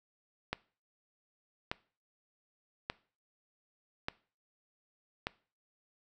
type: click train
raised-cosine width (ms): 0.3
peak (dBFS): -17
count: 5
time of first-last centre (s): 0.53-5.269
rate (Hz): 0.844
effects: noise-tail reverb RT60 0.4 s tail -21 dB re dry